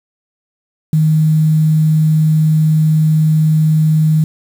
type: tone with quantisation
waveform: sine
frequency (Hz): 156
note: D#3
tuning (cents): +5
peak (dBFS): -8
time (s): 0.93-4.24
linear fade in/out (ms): 2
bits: 6
effects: none